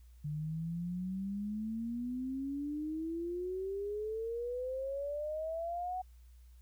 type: exponential sweep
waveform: sine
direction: up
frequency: 146.83 to 748 Hz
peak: -35 dBFS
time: 0.24-6.02 s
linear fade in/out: 10 ms
effects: added 60 Hz sine -54 dBFS peak until 6.61 s + white hiss -73 dBFS RMS until 6.61 s